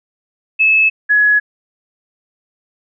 sine tone pair in turn, 2600 / 1685.1 Hz, E7 / G#6, -24 / +25 cents, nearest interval minor sixth, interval 751 cents, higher first, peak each -8 dBFS, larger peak neither, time 0.59-0.9 / 1.09-1.4 s, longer neither, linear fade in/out 20 ms, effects none

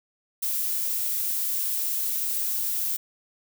violet noise, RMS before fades -27 dBFS, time 0.42-2.97 s, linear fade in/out 10 ms, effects none

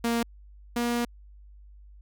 sawtooth tone pair in turn, 233.5 / 238.5 Hz, A#3 / A#3, +3 / +40 cents, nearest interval unison, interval 37 cents, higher second, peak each -20 / -21 dBFS, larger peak first, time 0.04-0.23 / 0.76-1.05 s, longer second, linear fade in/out 5 ms, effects added 50 Hz sine -47 dBFS peak until 2.01 s

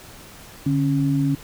sine tone pair together, 145.8 / 275.2 Hz, D3 / C#4, -12 / -12 cents, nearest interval major seventh, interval 1100 cents, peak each -20 dBFS, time 0.66-1.35 s, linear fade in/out 5 ms, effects pink hiss -43 dBFS RMS until 1.43 s

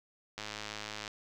click train, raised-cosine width 0.2 ms, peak -22 dBFS, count 75, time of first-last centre 0.38-1.078 s, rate 106 Hz, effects none

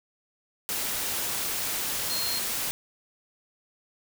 sine tone in noise, 4215 Hz, C8, 12 cents sharp, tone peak -30 dBFS, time 2.1-2.39 s, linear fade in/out 0 ms, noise white, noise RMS -30 dBFS, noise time 0.69-2.71 s, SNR -3 dB, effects none

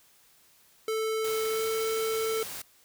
square tone with pitch glide, 440 to 443.8 Hz, A4 to A4, 0 to +15 cents, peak -28 dBFS, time 0.88-2.43 s, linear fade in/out 2 ms, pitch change +15 cents, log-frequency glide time 1.51-1.62 s
white noise, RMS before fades -39 dBFS, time 1.24-2.62 s, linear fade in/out 5 ms
effects white hiss -61 dBFS RMS until 2.84 s

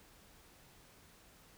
silence, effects pink hiss -62 dBFS RMS until 1.57 s

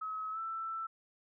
sine tone with pitch glide, 1282 to 1328.7 Hz, E6 to E6, -49 to +13 cents, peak -36 dBFS, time 0.01-0.87 s, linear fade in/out 10 ms, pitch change +62 cents, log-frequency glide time 0.31-0.39 s, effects none

